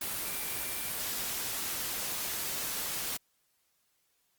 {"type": "tone in noise", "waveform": "sine", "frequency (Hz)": 2349, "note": "D7", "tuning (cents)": 0, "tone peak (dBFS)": -46, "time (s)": [0.25, 0.9], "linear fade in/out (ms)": 5, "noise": "white", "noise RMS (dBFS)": -35, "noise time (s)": [0.01, 3.17], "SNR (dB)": -14, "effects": ["white hiss -74 dBFS RMS until 4.38 s", "Opus 32 kbps"]}